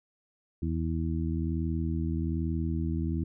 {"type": "harmonic tone", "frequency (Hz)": 81.2, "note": "E2", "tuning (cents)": -26, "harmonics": [1, 2, 3, 4], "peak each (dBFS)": [-30, -33, -35, -36], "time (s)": [0.62, 3.24], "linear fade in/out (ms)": 5, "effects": []}